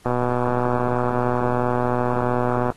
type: click train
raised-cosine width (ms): 1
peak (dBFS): -8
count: 326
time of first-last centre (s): 0.06-2.702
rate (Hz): 123
effects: pink hiss -53 dBFS RMS until 2.76 s + AAC 32 kbps